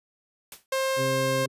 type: noise with exponential decay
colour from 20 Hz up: white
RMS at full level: -37 dBFS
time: 0.52-0.66 s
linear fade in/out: 1 ms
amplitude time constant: 30 ms
type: tone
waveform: sawtooth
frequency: 531 Hz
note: C5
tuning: 25 cents sharp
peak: -20 dBFS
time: 0.72-1.46 s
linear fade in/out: 5 ms
type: harmonic tone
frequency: 132.4 Hz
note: C3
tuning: 21 cents sharp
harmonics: 1 / 2 / 3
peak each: -30 / -33 / -35 dBFS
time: 0.96-1.48 s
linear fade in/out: 50 ms
effects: resampled to 32000 Hz